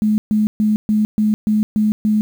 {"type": "tone bursts", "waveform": "sine", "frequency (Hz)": 213.3, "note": "G#3", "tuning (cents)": 46, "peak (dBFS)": -12, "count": 8, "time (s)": [0.02, 2.21], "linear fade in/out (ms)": 0, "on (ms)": 160, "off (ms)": 130, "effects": ["7-bit"]}